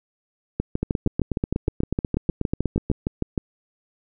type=two click trains; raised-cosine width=3 ms; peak=-9 / -9 dBFS; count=18 / 19; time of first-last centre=0.83-2.901 / 0.6-3.378 s; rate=8.21 / 6.48 Hz; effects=none